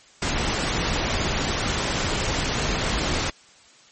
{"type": "noise", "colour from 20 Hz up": "pink", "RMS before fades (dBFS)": -24, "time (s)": [0.22, 3.3], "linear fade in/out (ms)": 2, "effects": ["white hiss -52 dBFS RMS until 3.91 s", "MP3 32 kbps"]}